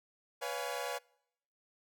sawtooth chord, C# dominant seventh, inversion third, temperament equal with one note detuned, 493.9 / 563.4 / 698.5 / 830.6 Hz, B4 / C#5 / E#5 / G#5, 0 / +28 / 0 / 0 cents, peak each -37 / -37 / -39 / -39 dBFS, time 0.41-0.99 s, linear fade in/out 20 ms, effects noise-tail reverb RT60 0.8 s tail -26 dB re dry

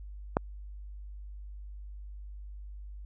click, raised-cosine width 1 ms, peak -10 dBFS, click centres 0.369 s, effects added 50 Hz sine -41 dBFS peak until 3.05 s

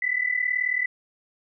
sine tone pair together, 1975.5 / 2014 Hz, B6 / B6, 0 / +33 cents, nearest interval unison, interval 33 cents, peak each -25 dBFS, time 0.02-0.86 s, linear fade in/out 5 ms, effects none

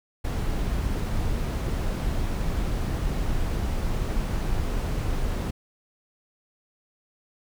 brown noise, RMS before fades -26 dBFS, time 0.24-5.51 s, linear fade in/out 10 ms, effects none

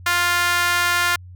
sawtooth tone with high-pass filter, 350.2 Hz, F4, 5 cents sharp, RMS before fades -19 dBFS, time 0.06-1.16 s, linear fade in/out 5 ms, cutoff 1400 Hz, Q 1.9, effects added 90 Hz sine -37 dBFS peak until 1.35 s

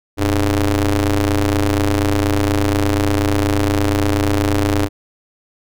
sawtooth ring-modulated tone, 104.1 Hz, G#2, 5 cents sharp, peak -7 dBFS, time 0.17-4.89 s, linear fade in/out 50 ms, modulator 194 Hz, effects none

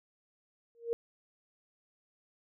sine tone with exponential growth, 466.2 Hz, A#4, in tune, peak -25 dBFS, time 0.75-0.93 s, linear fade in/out 0 ms, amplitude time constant 38 ms, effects none

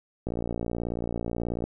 click train, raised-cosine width 2 ms, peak -17 dBFS, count 81, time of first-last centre 0.27-1.64 s, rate 58.4 Hz, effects none

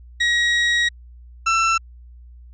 30% pulse tone pair in turn, 1900 / 1338.1 Hz, A#6 / E6, +33 / +26 cents, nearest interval tritone, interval 607 cents, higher first, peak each -13 dBFS, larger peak neither, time 0.2-0.89 / 1.46-1.78 s, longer first, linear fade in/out 10 ms, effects added 60 Hz sine -40 dBFS peak until 2.53 s + resampled to 16000 Hz

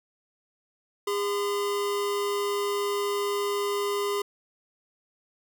square tone pair together, 406.1 / 1023.3 Hz, G#4 / C6, -39 / -39 cents, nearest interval octave + major third, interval 1600 cents, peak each -27 / -34 dBFS, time 1.07-4.22 s, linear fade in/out 5 ms, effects none

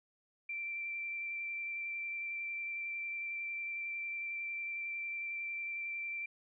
sine tone with vibrato, 2349 Hz, D7, in tune, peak -37 dBFS, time 0.49-6.26 s, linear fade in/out 5 ms, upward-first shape square, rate 11 Hz, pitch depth 8 cents each way, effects none

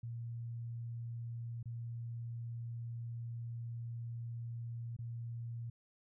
sine tone with dropouts, 117.1 Hz, A#2, 8 cents sharp, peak -40 dBFS, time 0.03-5.7 s, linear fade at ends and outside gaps 5 ms, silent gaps 1.629-1.656 / 4.966-4.988 s, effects none

